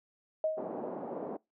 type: tone with exponential decay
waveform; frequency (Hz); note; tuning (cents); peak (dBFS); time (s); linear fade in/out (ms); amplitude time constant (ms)
sine; 629; D#5; +19; -25; 0.44-0.87; 2; 92
type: band-pass noise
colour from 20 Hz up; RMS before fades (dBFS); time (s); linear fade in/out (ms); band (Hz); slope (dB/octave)
white; -39; 0.57-1.37; 10; 200 to 700; 24
effects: noise-tail reverb RT60 0.2 s tail -23 dB re dry